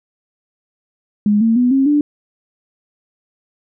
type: tone with pitch steps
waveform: sine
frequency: 207.7 / 226.5 / 247 / 269.4 / 293.7 Hz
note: G#3 / A#3 / B3 / C#4 / D4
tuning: 0 / -50 / 0 / -49 / 0 cents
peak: -10 dBFS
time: 1.26-2.01 s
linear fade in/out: 2 ms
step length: 150 ms
effects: none